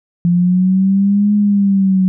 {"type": "linear two-way sweep", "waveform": "sine", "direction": "up then down", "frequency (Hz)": [172.3, 208.1, 185.4], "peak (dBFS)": -9, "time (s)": [0.25, 2.08], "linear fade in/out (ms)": 0, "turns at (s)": 1.34, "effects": []}